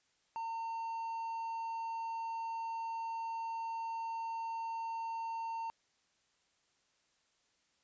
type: tone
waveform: triangle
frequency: 910 Hz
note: A#5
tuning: 42 cents flat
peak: -35 dBFS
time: 0.36-5.7 s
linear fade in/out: 0 ms
effects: white hiss -75 dBFS RMS until 7.83 s + resampled to 16000 Hz